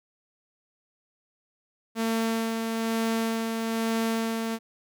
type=tone with tremolo; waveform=sawtooth; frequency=225.9 Hz; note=A3; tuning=46 cents sharp; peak=-20 dBFS; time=1.95-4.59 s; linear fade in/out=50 ms; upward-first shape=sine; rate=1.1 Hz; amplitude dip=35%; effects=none